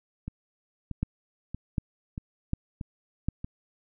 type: two click trains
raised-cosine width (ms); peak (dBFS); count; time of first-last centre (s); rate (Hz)
5; -14 / -22; 4 / 6; 1.03-3.286 / 0.28-3.445; 1.33 / 1.58
effects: none